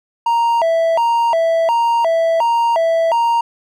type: tone with vibrato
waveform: triangle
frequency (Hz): 784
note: G5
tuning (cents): 0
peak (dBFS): -10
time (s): 0.26-3.41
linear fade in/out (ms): 5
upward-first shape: square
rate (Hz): 1.4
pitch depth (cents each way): 300
effects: none